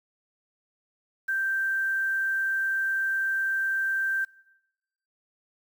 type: tone with quantisation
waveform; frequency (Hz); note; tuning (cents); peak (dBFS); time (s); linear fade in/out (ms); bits
sine; 1568; G6; 0; -24; 1.28-4.25; 10; 8
effects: noise-tail reverb RT60 0.9 s tail -22 dB re dry